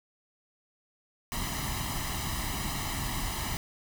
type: noise with comb filter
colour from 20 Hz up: pink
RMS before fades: -33 dBFS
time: 1.32-3.57 s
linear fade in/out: 0 ms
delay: 1 ms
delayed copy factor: +0.75
effects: none